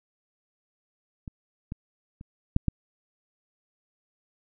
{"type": "clicks", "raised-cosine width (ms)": 5, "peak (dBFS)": [-25, -21, -30, -8, -11], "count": 5, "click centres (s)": [1.278, 1.721, 2.211, 2.564, 2.683], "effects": []}